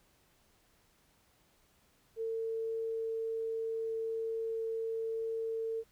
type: tone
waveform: sine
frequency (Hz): 450.2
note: A4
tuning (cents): +40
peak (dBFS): -33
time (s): 2.16-5.84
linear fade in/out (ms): 50
effects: pink hiss -69 dBFS RMS until 5.91 s